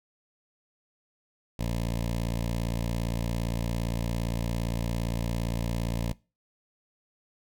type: tone with notch filter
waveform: 15% pulse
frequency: 57.5 Hz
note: A#1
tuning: 23 cents flat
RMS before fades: -30 dBFS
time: 1.59-6.13 s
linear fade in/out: 5 ms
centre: 1400 Hz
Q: 1.5
effects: noise-tail reverb RT60 0.3 s tail -22 dB re dry